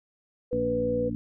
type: tone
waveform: sine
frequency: 493.9 Hz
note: B4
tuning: in tune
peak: -25 dBFS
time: 0.51-1.1 s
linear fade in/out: 20 ms
type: harmonic tone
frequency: 58.27 Hz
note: A#1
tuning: in tune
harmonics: 1 / 2 / 3 / 4 / 5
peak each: -41 / -36 / -40 / -32 / -34 dBFS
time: 0.53-1.15 s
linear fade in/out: 0 ms
effects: none